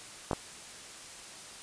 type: clicks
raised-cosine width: 1 ms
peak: -15 dBFS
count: 2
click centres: 0.312 / 0.332 s
effects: white hiss -47 dBFS RMS until 1.62 s + resampled to 22050 Hz